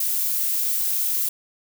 violet noise, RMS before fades -23 dBFS, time 0-1.29 s, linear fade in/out 5 ms, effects none

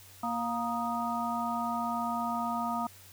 harmonic tone with a mistuned harmonic, 234.8 Hz, A#3, 13 cents sharp, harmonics 1 / 3 / 4 / 5, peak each -35 / -35 / -35 / -35 dBFS, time 0.23-2.87 s, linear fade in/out 5 ms, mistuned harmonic 5, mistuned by +97 cents, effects added 95 Hz sine -57 dBFS peak until 3.12 s + white hiss -54 dBFS RMS until 3.12 s

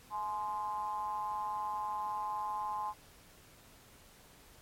triangle ring-modulated tone, 98 Hz, G2, in tune, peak -29 dBFS, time 0.1-2.94 s, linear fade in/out 50 ms, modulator 944 Hz, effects pink hiss -59 dBFS RMS until 4.61 s + MP3 64 kbps

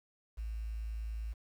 sine tone with quantisation, 55 Hz, A1, in tune, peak -36 dBFS, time 0.37-1.34 s, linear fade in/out 20 ms, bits 10, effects none

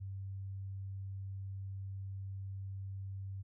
sine tone, 97 Hz, G2, 18 cents flat, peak -40 dBFS, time 0-3.43 s, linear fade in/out 20 ms, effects none

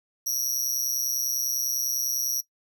sawtooth tone with amplitude modulation, 5730 Hz, F8, 44 cents sharp, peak -18 dBFS, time 0.26-2.41 s, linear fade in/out 10 ms, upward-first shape sine, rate 130 Hz, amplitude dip 95%, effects noise-tail reverb RT60 0.1 s tail -19 dB re dry

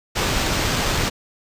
pink noise with sample-and-hold, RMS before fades -21 dBFS, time 0.15-1.1 s, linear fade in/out 20 ms, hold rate 11025 Hz, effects resampled to 32000 Hz

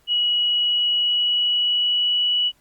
sine tone with pitch glide, 2917 to 2944 Hz, F#7 to F#7, -25 to -9 cents, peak -17 dBFS, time 0.07-2.52 s, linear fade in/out 50 ms, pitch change +16 cents, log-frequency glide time 0.37-2.37 s, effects pink hiss -61 dBFS RMS until 2.6 s + Opus 48 kbps

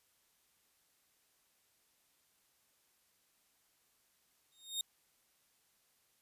sawtooth tone with exponential growth, 3700 Hz, A#7, 14 cents flat, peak -29 dBFS, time 4.52-4.81 s, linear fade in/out 2 ms, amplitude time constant 61 ms, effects white hiss -74 dBFS RMS until 6.21 s + resampled to 32000 Hz

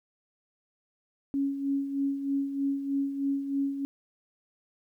sine tone with tremolo, 277.2 Hz, C#4, in tune, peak -24 dBFS, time 1.34-3.85 s, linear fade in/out 0 ms, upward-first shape sine, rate 3.2 Hz, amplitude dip 60%, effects 11-bit

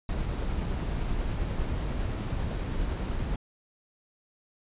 brown noise with tremolo, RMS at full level -29 dBFS, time 0.09-3.36 s, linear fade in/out 2 ms, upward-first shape triangle, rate 10 Hz, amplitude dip 25%, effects resampled to 8000 Hz

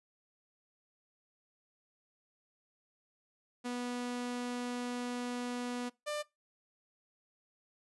sawtooth tone pair in turn, 244.9 / 595.7 Hz, B3 / D5, -14 / +24 cents, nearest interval octave + minor third, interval 1538 cents, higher second, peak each -32 / -31 dBFS, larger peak second, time 3.64-5.9 / 6.06-6.23 s, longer first, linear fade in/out 20 ms, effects noise-tail reverb RT60 0.2 s tail -21 dB re dry + resampled to 24000 Hz

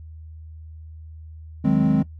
triangle chord, Ab dominant seventh, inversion second, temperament equal, 155.56 / 185 / 207.7 / 261.6 Hz, Eb3 / Gb3 / Ab3 / C4, 0 / 0 / 0 / 0 cents, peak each -19 / -22 / -18 / -19 dBFS, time 1.64-2.03 s, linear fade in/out 10 ms, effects noise-tail reverb RT60 0.1 s tail -18 dB re dry + added 79 Hz sine -37 dBFS peak until 2.19 s

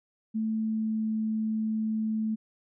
sine tone with pitch glide, 220 to 218.7 Hz, A3 to A3, 0 to -10 cents, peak -26 dBFS, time 0.34-2.36 s, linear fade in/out 20 ms, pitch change -10 cents, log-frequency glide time 0.55-1.12 s, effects none

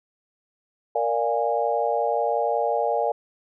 sine chord, Bb dominant seventh, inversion none, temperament equal with one note detuned, 466.2 / 587.3 / 698.5 / 823.9 Hz, Bb4 / D5 / F5 / Ab5, 0 / 0 / 0 / -14 cents, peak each -26 dBFS, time 0.95-3.12 s, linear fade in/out 5 ms, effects none

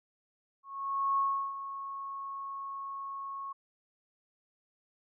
sine tone with ADSR envelope, 1098 Hz, C#6, 17 cents flat, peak -25 dBFS, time 0.63-3.53 s, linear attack 550 ms, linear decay 350 ms, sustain -12 dB, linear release 11 ms, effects none

